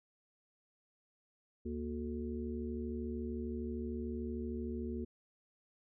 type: harmonic tone with a mistuned harmonic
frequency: 73.2 Hz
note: D2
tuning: 5 cents flat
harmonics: 1 / 3 / 5 / 6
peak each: -42 / -40 / -43 / -49 dBFS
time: 1.65-5.05 s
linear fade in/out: 10 ms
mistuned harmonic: 3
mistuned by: +110 cents
effects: none